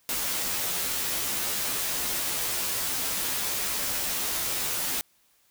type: noise with comb filter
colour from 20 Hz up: white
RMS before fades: -29 dBFS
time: 0.09-5.01 s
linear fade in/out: 0 ms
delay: 13 ms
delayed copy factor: -1
effects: white hiss -65 dBFS RMS until 5.5 s